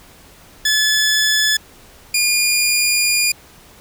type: tone pair in turn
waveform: 15% pulse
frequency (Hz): 1723 / 2423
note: A6 / D#7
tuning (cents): -37 / -47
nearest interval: tritone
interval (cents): 590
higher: second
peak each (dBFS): -7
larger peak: neither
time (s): 0.65-1.57 / 2.14-3.32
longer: second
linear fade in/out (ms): 5
effects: pink hiss -45 dBFS RMS until 3.8 s